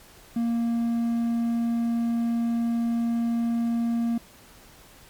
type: tone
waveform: triangle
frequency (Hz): 233.1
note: A#3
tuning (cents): 0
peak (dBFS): -20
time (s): 0.36-4.18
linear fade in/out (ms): 5
effects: pink hiss -51 dBFS RMS until 5.09 s + MP3 96 kbps